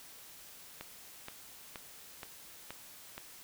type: click train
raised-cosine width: 0.3 ms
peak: -26 dBFS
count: 6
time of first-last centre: 0.81-3.18 s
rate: 2.11 Hz
effects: white hiss -53 dBFS RMS until 3.43 s